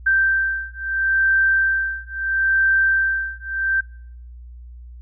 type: beating tone pair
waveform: sine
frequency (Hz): 1565 / 1565.75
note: G6 / G6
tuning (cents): -3 / -2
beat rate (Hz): 0.75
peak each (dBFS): -19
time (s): 0.06-3.81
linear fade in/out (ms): 10
effects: noise-tail reverb RT60 0.6 s tail -23 dB re dry + added 60 Hz sine -36 dBFS peak until 5.01 s

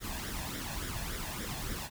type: noise with flanger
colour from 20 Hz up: pink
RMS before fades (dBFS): -38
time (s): 0-1.9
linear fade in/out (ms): 50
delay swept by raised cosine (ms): 0.55 to 1.19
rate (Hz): 3.5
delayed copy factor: +0.6
effects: none

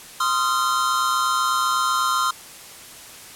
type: tone cluster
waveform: square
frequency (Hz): 1043 / 1247 / 1375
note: C6 / D#6 / F6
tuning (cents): -6 / +3 / -27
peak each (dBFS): -24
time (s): 0.2-2.31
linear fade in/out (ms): 5
effects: white hiss -41 dBFS RMS until 3.35 s + low-pass 12000 Hz 12 dB/octave

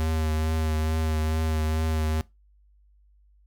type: tone with vibrato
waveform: square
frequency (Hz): 78.8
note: D#2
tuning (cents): +23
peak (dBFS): -24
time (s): 0-2.21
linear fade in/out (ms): 0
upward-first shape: triangle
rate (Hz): 2.3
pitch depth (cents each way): 25
effects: noise-tail reverb RT60 0.2 s tail -20 dB re dry + added 50 Hz sine -56 dBFS peak until 3.46 s

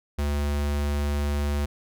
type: tone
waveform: square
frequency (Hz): 72.5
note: D2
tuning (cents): -22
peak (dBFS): -24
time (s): 0.18-1.66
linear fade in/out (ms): 10
effects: none

